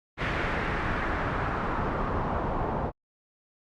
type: noise with low-pass filter sweep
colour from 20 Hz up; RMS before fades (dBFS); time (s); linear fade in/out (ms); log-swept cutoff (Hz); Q
pink; -29; 0.17-2.92; 50; 2100 to 870; 1.8
effects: Opus 48 kbps